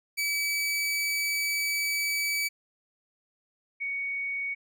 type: tone pair in turn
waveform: sawtooth / sine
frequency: 2292 / 2234 Hz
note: D7 / C#7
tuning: -43 / +13 cents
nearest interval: unison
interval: 44 cents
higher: first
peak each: -23 / -29 dBFS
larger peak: first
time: 0.17-2.49 / 3.8-4.55 s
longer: first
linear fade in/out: 20 ms
effects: none